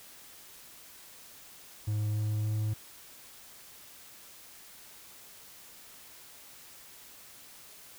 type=tone with pitch steps; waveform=triangle; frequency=106 / 106.74 / 107.48 Hz; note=G#2 / G#2 / A2; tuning=+36 / +48 / -40 cents; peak=-26 dBFS; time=1.87-2.74 s; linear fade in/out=10 ms; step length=290 ms; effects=white hiss -52 dBFS RMS until 7.98 s